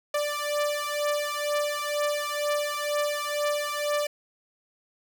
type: beating tone pair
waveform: sawtooth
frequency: 587.3 / 589.4 Hz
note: D5 / D5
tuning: 0 / +6 cents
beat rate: 2.1 Hz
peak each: -25 / -25 dBFS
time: 0.14-4.07 s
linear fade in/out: 5 ms
effects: none